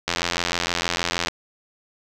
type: click train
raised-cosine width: 0.2 ms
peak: -4 dBFS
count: 105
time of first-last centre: 0.08-1.284 s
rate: 86.4 Hz
effects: none